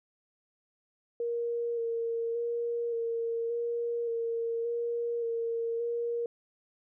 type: tone with vibrato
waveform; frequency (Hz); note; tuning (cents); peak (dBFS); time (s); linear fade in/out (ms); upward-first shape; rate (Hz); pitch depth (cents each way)
sine; 466.2; A#4; 0; -29; 1.2-6.26; 2; square; 0.87; 17
effects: none